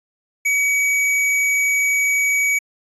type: tone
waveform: square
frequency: 2268 Hz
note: C#7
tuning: 39 cents sharp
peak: -16 dBFS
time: 0.45-2.59 s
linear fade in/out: 10 ms
effects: resampled to 24000 Hz